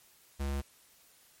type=tone; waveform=square; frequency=69.4 Hz; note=C#2; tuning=3 cents sharp; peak=-32 dBFS; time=0.39-0.62 s; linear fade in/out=20 ms; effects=white hiss -62 dBFS RMS until 1.4 s + MP3 64 kbps

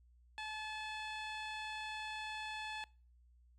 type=tone with low-pass filter; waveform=15% pulse; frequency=863 Hz; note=A5; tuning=34 cents flat; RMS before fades=-44 dBFS; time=0.38-2.84 s; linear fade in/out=0 ms; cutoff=5100 Hz; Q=1; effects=noise-tail reverb RT60 0.4 s tail -24 dB re dry + added 60 Hz sine -63 dBFS peak until 3.58 s

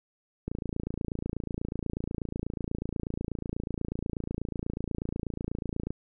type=click train; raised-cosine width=3 ms; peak=-19 dBFS; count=154; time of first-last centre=0.48-5.906 s; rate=28.2 Hz; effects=none

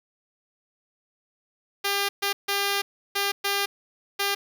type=tone bursts at uneven times; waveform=5% pulse; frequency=400.1 Hz; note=G4; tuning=35 cents sharp; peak=-12 dBFS; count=6; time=1.84-2.09 / 2.22-2.33 / 2.48-2.82 / 3.15-3.32 / 3.44-3.66 / 4.19-4.35 s; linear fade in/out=10 ms; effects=none

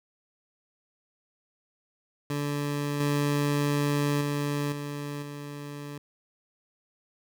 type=tone with level steps; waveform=20% pulse; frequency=144.8 Hz; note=D3; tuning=24 cents flat; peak=-23 / -19 / -22 / -28 / -32 dBFS; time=2.3-5.98 s; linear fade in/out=2 ms; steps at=3 / 4.21 / 4.72 / 5.22 s; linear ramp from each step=5 ms; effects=none

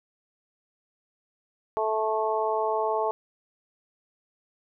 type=harmonic tone; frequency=218.4 Hz; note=A3; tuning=13 cents flat; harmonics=2 / 3 / 4 / 5; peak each=-28 / -29 / -28 / -32 dBFS; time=1.77-3.11 s; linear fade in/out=0 ms; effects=none

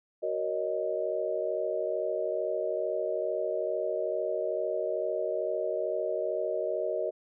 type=chord; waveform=sine; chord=D# minor seventh; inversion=first; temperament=just; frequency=373.4 / 466.7 / 560 / 622.3 Hz; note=F#4 / A#4 / C#5 / D#5; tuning=+16 / +2 / +18 / 0 cents; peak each=-35 / -34 / -36 / -31 dBFS; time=0.22-7.11 s; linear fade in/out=20 ms; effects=none

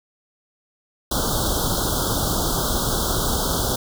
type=band-stop noise; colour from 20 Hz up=pink; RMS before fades=-22 dBFS; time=1.11-3.76 s; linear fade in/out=5 ms; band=1500 to 3200 Hz; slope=96 dB/octave; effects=none

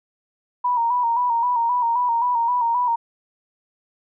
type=tone with vibrato; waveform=sine; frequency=956 Hz; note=A#5; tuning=43 cents sharp; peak=-17 dBFS; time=0.64-2.96 s; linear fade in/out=10 ms; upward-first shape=square; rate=3.8 Hz; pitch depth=50 cents each way; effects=none

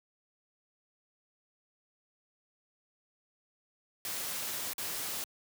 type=noise with dropouts; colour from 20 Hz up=white; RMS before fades=-37 dBFS; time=4.05-5.24 s; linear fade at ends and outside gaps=1 ms; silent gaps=4.734-4.781 s; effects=high-pass 100 Hz 12 dB/octave

